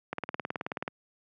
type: click train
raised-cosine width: 0.5 ms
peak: -17 dBFS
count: 15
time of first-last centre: 0.13-0.879 s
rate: 18.7 Hz
effects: high-pass 150 Hz 12 dB/octave